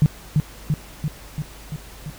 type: tone with echo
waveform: sine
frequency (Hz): 151.2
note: D#3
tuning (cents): -49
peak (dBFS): -10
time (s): 0.02-0.06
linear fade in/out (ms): 0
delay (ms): 340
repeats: 6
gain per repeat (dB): -3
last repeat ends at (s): 2.1
effects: added 50 Hz sine -43 dBFS peak until 2.18 s + pink hiss -43 dBFS RMS until 2.18 s